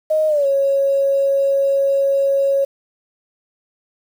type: tone with pitch glide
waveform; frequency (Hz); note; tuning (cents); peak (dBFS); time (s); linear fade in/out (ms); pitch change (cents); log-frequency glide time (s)
sine; 622.3 to 551.2; D#5 to C#5; 0 to -10; -13; 0.1-2.65; 10; -210; 0.28-0.46
effects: 7-bit